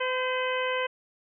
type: harmonic tone with a mistuned harmonic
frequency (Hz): 510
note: C5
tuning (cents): -44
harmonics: 1 / 2 / 3 / 4 / 5 / 6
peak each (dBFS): -29 / -32 / -34 / -35 / -36 / -37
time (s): 0-0.87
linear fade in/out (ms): 10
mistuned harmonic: 3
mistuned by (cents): +27
effects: none